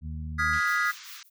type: harmonic tone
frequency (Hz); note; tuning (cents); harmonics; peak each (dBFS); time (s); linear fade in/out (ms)
77.78; D#2; 0; 1 / 2 / 3; -33 / -39 / -43; 0.01-0.61; 50
type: chord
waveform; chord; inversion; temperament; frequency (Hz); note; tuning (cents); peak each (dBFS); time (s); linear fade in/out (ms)
triangle; F half-diminished seventh; third; equal with one note detuned; 1244.5 / 1415.6 / 1661.2 / 1975.5; Eb6 / F6 / Ab6 / Cb7; 0 / +23 / 0 / 0; -27; 0.38-0.92; 20
type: band-pass noise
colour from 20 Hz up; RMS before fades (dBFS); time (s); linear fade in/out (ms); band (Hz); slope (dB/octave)
white; -46; 0.53-1.23; 2; 1100 to 6700; 48
type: noise with tremolo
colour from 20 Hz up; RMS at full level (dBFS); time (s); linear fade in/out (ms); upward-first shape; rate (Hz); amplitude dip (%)
violet; -44; 0.65-1.3; 50; sine; 4.8; 100
effects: none